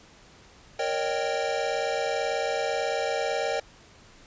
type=chord; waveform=square; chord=Eb dominant seventh; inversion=second; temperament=equal with one note detuned; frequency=466.2 / 554.4 / 612.6 / 784 Hz; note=Bb4 / Db5 / Eb5 / G5; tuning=0 / 0 / -27 / 0 cents; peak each=-32 dBFS; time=0.79-3.6 s; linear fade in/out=5 ms; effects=pink hiss -53 dBFS RMS until 4.26 s + resampled to 16000 Hz